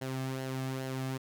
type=tone with flanger; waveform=sawtooth; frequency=131.6 Hz; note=C3; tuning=10 cents sharp; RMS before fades=-36 dBFS; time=0.01-1.18 s; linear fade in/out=10 ms; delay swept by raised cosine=0.82 to 2.12 ms; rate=2.4 Hz; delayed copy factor=-0.5; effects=none